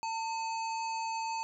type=harmonic tone with a mistuned harmonic; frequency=901 Hz; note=A5; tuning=41 cents sharp; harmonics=1 / 3 / 5 / 7 / 8; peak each=-33 / -43 / -46 / -52 / -50 dBFS; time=0.03-1.43 s; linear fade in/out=0 ms; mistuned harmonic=3; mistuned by=-93 cents; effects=none